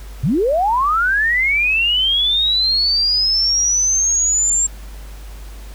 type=linear sweep; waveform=sine; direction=up; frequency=103.83 to 7459 Hz; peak=-13 dBFS; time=0.23-4.67 s; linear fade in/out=10 ms; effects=added 50 Hz sine -31 dBFS peak until 5.74 s + pink hiss -43 dBFS RMS until 5.74 s